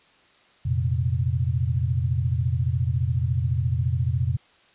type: chord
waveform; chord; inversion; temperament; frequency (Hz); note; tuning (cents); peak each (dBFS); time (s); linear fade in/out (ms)
sine; F suspended fourth; none; equal; 87.31 / 116.54 / 130.81; F2 / Bb2 / C3; 0 / 0 / 0; -25; 0.65-4.37; 10
effects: white hiss -57 dBFS RMS until 4.74 s + resampled to 8000 Hz